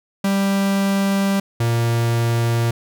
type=tone pair in turn; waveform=45% pulse; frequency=196.6 / 116.9 Hz; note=G3 / A#2; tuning=+5 / +5 cents; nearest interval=major sixth; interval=900 cents; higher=first; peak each=-16 dBFS; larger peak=neither; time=0.24-1.4 / 1.6-2.71 s; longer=first; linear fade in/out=5 ms; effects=none